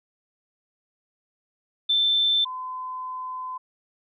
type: tone pair in turn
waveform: sine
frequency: 3545 / 1020.4 Hz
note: A7 / C6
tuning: +12 / -44 cents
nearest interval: octave + minor seventh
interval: 2156 cents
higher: first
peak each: -18 / -30 dBFS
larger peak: first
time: 1.89-2.45 / 2.45-3.58 s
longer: second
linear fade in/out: 10 ms
effects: none